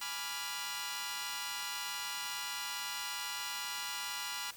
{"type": "chord", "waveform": "10% pulse", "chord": "G# diminished seventh", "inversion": "none", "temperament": "equal", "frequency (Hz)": [830.6, 987.8, 1174.7, 1396.9], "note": ["G#5", "B5", "D6", "F6"], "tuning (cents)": [0, 0, 0, 0], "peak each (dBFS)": [-38, -33, -38, -34], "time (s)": [0.01, 4.51], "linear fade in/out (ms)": 5, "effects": ["white hiss -53 dBFS RMS until 4.56 s"]}